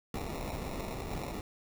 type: noise with sample-and-hold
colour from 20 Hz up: pink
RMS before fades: -38 dBFS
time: 0.14-1.41 s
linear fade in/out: 2 ms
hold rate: 1575 Hz
effects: none